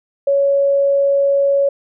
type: tone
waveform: sine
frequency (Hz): 558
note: C#5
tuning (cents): +11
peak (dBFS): -11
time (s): 0.27-1.69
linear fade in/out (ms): 5
effects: none